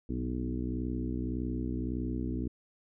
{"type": "harmonic tone with a mistuned harmonic", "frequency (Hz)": 61.74, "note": "B1", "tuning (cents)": 0, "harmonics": [1, 2, 3, 4, 5, 6, 7], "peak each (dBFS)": [-36, -39, -43, -36, -38, -44, -48], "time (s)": [0.09, 2.48], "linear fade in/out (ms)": 5, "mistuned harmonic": 3, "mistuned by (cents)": 35, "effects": []}